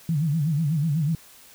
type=tone with vibrato; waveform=sine; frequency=153.5 Hz; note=D#3; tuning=23 cents flat; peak=-20 dBFS; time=0.09-1.15 s; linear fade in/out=2 ms; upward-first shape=sine; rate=8.1 Hz; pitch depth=160 cents each way; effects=white hiss -50 dBFS RMS until 1.54 s